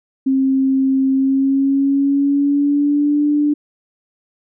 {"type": "tone with pitch glide", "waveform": "sine", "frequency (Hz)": [266.9, 294.4], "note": ["C4", "D4"], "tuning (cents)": [35, 4], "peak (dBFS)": -12, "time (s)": [0.26, 3.54], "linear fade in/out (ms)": 10, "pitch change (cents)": 169, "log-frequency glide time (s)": [1.13, 3.25], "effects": []}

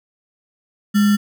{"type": "tone with sample-and-hold", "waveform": "sine", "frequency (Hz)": 206.3, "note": "G#3", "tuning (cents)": -11, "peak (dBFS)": -11, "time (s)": [0.94, 1.17], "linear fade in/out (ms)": 20, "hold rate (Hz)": 1575, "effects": []}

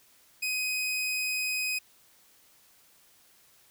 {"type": "tone", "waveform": "sawtooth", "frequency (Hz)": 2510, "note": "D#7", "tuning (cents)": 15, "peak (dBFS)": -25, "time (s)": [0.42, 1.79], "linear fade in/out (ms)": 10, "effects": ["white hiss -61 dBFS RMS until 3.7 s"]}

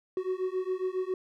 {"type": "beating tone pair", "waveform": "triangle", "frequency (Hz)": [368.4, 375.7], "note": ["F#4", "F#4"], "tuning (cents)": [-7, 26], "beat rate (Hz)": 7.3, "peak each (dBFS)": -30, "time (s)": [0.17, 1.14], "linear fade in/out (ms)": 2, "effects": []}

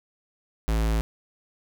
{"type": "tone", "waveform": "square", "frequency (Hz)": 55, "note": "A1", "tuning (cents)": 0, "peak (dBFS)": -22, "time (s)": [0.68, 1.01], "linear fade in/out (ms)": 0, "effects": []}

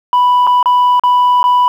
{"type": "tone with dropouts", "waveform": "sine", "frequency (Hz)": 987.8, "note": "B5", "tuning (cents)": 0, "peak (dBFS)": -4, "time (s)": [0.13, 1.68], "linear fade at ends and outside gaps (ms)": 1, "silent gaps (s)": [[0.468, 0.473], [0.628, 0.658], [0.996, 1.036], [1.43, 1.44]], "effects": ["tanh soft clip ceiling -6 dBFS", "7-bit"]}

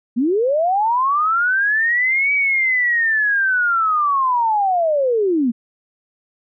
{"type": "linear two-way sweep", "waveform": "sine", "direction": "up then down", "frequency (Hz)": [220, 2288, 220], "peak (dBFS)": -14, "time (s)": [0.16, 5.52], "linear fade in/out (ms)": 20, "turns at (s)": 2.33, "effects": []}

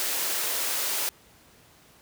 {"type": "high-pass noise", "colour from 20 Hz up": "white", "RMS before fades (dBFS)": -28, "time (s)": [0, 1.09], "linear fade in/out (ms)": 0, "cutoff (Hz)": 300, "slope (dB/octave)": 24, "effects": ["pink hiss -56 dBFS RMS until 2.01 s", "high-pass 60 Hz 12 dB/octave"]}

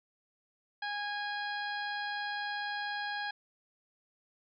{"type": "harmonic tone", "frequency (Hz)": 823, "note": "G#5", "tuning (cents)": -16, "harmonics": [1, 2, 3, 4, 5, 6], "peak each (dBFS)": [-38, -37, -49, -46, -46, -50], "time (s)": [0.82, 3.31], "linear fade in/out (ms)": 5, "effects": []}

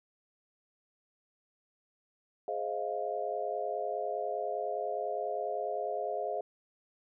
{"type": "chord", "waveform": "sine", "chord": "F minor seventh", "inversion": "first", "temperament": "just", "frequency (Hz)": [419.1, 523.8, 628.6, 698.5], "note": ["Ab4", "C5", "Eb5", "F5"], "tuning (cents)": [16, 2, 18, 0], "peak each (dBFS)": [-38, -39, -37, -36], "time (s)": [2.48, 6.41], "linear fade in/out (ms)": 2, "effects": []}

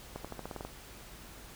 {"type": "accelerating click train", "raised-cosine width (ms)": 1, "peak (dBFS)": -25, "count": 9, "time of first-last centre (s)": [0.16, 0.65], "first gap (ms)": 86, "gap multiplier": 0.9, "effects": ["added 50 Hz sine -55 dBFS peak until 1.55 s", "pink hiss -51 dBFS RMS until 1.55 s"]}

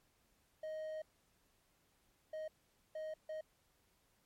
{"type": "tone bursts at uneven times", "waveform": "triangle", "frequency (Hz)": 625, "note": "D#5", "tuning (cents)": 8, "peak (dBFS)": -39, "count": 4, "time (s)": [[0.63, 1.02], [2.33, 2.48], [2.95, 3.14], [3.29, 3.41]], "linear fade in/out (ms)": 5, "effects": ["pink hiss -75 dBFS RMS until 4.25 s", "MP3 64 kbps"]}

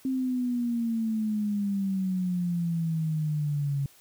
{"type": "exponential sweep", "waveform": "sine", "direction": "down", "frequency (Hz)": [265, 138.2], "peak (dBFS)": -25, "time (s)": [0.05, 3.86], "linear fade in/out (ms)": 2, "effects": ["white hiss -57 dBFS RMS until 4 s"]}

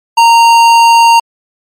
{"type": "tone with tanh clipping", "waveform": "sine", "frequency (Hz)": 926, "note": "A#5", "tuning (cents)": -12, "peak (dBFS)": -4, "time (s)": [0.17, 1.2], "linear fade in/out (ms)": 10, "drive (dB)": 17, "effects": ["MP3 64 kbps"]}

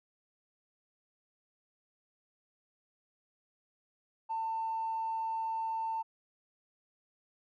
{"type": "tone with tanh clipping", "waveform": "triangle", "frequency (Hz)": 896, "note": "A5", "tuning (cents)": 31, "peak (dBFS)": -32, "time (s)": [4.29, 6.03], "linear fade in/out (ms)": 20, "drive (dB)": 4, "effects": []}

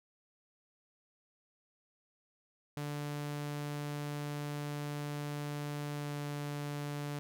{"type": "tone with pitch glide", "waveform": "sawtooth", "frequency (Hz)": [146.4, 145.56], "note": ["D3", "D3"], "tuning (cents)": [-5, -15], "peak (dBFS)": -33, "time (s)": [2.77, 7.19], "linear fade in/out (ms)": 0, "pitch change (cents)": -10, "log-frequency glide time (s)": [5.94, 6.18], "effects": []}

